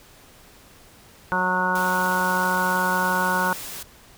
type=harmonic tone; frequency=183.1 Hz; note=F#3; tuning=18 cents flat; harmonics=1 / 2 / 3 / 4 / 5 / 6 / 7 / 8; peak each=-29 / -34 / -31 / -35 / -24 / -28 / -33 / -24 dBFS; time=1.32-3.53 s; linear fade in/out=0 ms
type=noise; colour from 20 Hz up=white; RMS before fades=-35 dBFS; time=1.75-3.83 s; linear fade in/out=5 ms
effects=pink hiss -50 dBFS RMS until 4.17 s